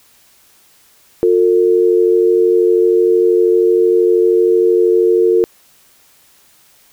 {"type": "tone pair together", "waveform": "sine", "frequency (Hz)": [357.8, 450.7], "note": ["F4", "A4"], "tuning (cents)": [42, 42], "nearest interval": "major third", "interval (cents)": 400, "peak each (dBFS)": -11, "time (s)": [1.23, 5.44], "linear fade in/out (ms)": 0, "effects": ["white hiss -50 dBFS RMS until 6.92 s"]}